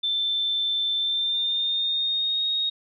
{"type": "tone with pitch glide", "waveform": "sine", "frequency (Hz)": [3545, 3743], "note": ["A7", "A#7"], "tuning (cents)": [12, 6], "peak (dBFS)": -22, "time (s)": [0.03, 2.7], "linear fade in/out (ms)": 10, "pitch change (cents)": 94, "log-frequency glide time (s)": [0.97, 2.46], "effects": []}